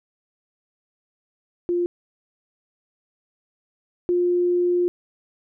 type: tone pair in turn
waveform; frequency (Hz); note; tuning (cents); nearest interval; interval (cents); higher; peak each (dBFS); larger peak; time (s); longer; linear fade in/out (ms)
sine; 350 / 353.7; F4 / F4; +4 / +22; unison; 18; second; -19 / -17; second; 1.69-1.86 / 4.09-4.88; second; 0
effects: none